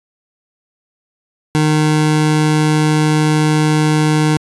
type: tone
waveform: 25% pulse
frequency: 153.5 Hz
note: D#3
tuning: 23 cents flat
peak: -7 dBFS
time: 1.55-4.37 s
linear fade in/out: 0 ms
effects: resampled to 24000 Hz